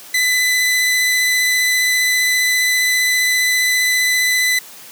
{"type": "tone with vibrato", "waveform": "sawtooth", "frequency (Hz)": 2004, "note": "B6", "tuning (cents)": 25, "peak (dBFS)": -10, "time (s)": [0.14, 4.59], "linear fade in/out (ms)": 5, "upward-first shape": "sine", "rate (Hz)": 15, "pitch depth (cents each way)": 9, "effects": ["white hiss -38 dBFS RMS until 4.91 s", "high-pass 150 Hz 12 dB/octave"]}